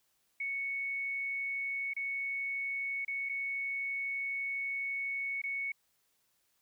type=tone with dropouts; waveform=sine; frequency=2217 Hz; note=C#7; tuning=in tune; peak=-33 dBFS; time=0.4-5.72 s; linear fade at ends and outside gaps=5 ms; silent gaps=1.936-1.964 / 3.049-3.079 / 3.29-3.294 / 5.418-5.437 s; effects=white hiss -75 dBFS RMS until 6.61 s